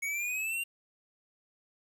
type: linear sweep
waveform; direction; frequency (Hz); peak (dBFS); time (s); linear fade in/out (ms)
square; up; 2213 to 2793; -32; 0.02-0.64; 10
effects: 10-bit